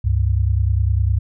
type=tone pair together; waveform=sine; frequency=69.81 / 99.7 Hz; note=C#2 / G2; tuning=+13 / +30 cents; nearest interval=tritone; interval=617 cents; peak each=-17 dBFS; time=0.04-1.19 s; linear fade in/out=10 ms; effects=none

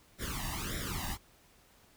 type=noise with flanger; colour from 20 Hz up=pink; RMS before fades=-37 dBFS; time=0.18-1.18 s; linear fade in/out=50 ms; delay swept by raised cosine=0.54 to 1.08 ms; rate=1.7 Hz; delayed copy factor=+0.95; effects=pink hiss -63 dBFS RMS until 1.96 s

